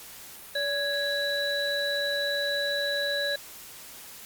sine tone cluster, 572 / 1661 / 3943 Hz, D5 / G#6 / B7, -46 / 0 / -4 cents, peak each -30 / -30 / -30 dBFS, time 0.55-3.36 s, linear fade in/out 5 ms, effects white hiss -45 dBFS RMS until 4.25 s + Opus 48 kbps

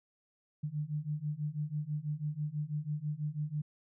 sine beating tone pair, 146.83 / 152.93 Hz, D3 / D#3, 0 / -30 cents, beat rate 6.1 Hz, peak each -37 / -36 dBFS, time 0.63-3.62 s, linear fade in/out 10 ms, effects none

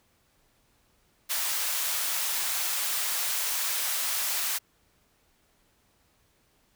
white high-pass noise, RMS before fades -29 dBFS, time 1.29-4.59 s, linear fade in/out 20 ms, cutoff 800 Hz, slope 12 dB/octave, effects pink hiss -67 dBFS RMS until 6.75 s

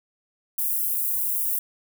white high-pass noise, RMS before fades -25 dBFS, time 0.58-1.59 s, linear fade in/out 5 ms, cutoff 11000 Hz, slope 24 dB/octave, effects none

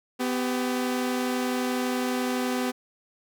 sawtooth tone pair together, 250.7 / 392 Hz, B3 / G4, +26 / 0 cents, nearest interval minor sixth, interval 774 cents, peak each -22 / -28 dBFS, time 0.19-2.72 s, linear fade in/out 20 ms, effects none

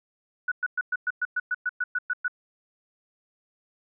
sine tone bursts, 1475 Hz, F#6, 6 cents flat, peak -23 dBFS, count 13, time 0.48-2.281 s, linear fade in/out 5 ms, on 37 ms, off 110 ms, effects none

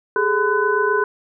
sine tone cluster, 402.9 / 430.7 / 1013 / 1497 Hz, G4 / A4 / B5 / F#6, +48 / -37 / +44 / +20 cents, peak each -21 dBFS, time 0.16-1.04 s, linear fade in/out 2 ms, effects none

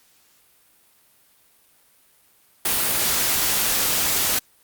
white noise, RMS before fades -21 dBFS, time 2.65-4.39 s, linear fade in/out 5 ms, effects white hiss -58 dBFS RMS until 4.63 s + Opus 48 kbps

